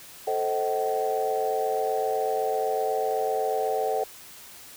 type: chord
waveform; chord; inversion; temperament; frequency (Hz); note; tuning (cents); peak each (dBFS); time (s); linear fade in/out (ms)
sine; A diminished seventh; none; just; 440 / 528 / 633.6 / 760.3; A4 / C5 / Eb5 / Gb5; 0 / +16 / +31 / +47; -27 / -30 / -31 / -27; 0.27-4.04; 5
effects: tanh soft clip ceiling -15 dBFS + white hiss -46 dBFS RMS until 4.76 s